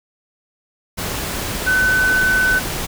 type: tone in noise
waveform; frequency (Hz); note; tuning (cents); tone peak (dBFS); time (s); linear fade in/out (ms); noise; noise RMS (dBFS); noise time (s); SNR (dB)
sine; 1510; F#6; +35; -13; 1.66-2.6; 20; pink; -24; 0.97-2.87; +8
effects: none